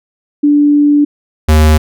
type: tone pair in turn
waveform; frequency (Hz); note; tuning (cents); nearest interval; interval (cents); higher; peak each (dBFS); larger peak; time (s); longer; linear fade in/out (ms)
sine / square; 292 / 77.34; D4 / D#2; -10 / -10; octave + major seventh; 2300; first; -5; neither; 0.43-1.05 / 1.48-1.78; first; 10
effects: none